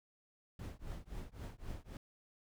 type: noise with tremolo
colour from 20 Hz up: brown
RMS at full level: -42 dBFS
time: 0.59-1.97 s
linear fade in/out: 2 ms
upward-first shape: triangle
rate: 3.8 Hz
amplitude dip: 100%
effects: none